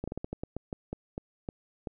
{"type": "slowing click train", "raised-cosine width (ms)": 2, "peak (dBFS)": -21, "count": 13, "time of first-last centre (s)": [0.04, 1.872], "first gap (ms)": 36, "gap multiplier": 1.24, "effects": []}